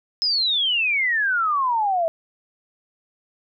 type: exponential sweep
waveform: sine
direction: down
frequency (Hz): 5170 to 640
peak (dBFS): -18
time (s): 0.22-2.08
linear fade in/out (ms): 0
effects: none